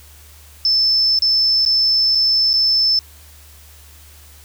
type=tone with dropouts; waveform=sine; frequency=5274 Hz; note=E8; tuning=in tune; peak=-12 dBFS; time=0.65-2.99 s; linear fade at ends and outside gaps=1 ms; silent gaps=1.189-1.221 / 1.651-1.661 / 2.15-2.154 / 2.532-2.538 s; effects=added 74 Hz sine -43 dBFS peak until 4.44 s + white hiss -46 dBFS RMS until 4.44 s